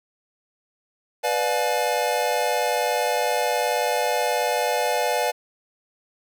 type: chord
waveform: square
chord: B diminished seventh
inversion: none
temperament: just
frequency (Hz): 493.9 / 592.7 / 711.2 / 853.4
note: B4 / D5 / F5 / Ab5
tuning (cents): 0 / +16 / +31 / +47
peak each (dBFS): -27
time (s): 1.23-5.32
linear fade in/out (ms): 20
effects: none